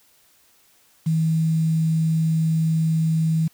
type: tone with quantisation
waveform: sine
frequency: 160.7 Hz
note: E3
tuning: 44 cents flat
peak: -17 dBFS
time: 1.06-3.48 s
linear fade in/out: 10 ms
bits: 7
effects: white hiss -58 dBFS RMS until 3.53 s